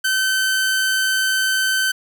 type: tone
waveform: sawtooth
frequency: 1536 Hz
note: G6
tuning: 36 cents flat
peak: -13 dBFS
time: 0.04-1.92 s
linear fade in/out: 10 ms
effects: none